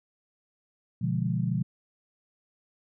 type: chord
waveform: sine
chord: B diminished seventh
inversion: none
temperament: equal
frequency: 123.47 / 146.83 / 174.61 / 207.7 Hz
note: B2 / D3 / F3 / Ab3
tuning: 0 / 0 / 0 / 0 cents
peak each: -29 / -32 / -29 / -34 dBFS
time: 1.01-1.63 s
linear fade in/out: 10 ms
effects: none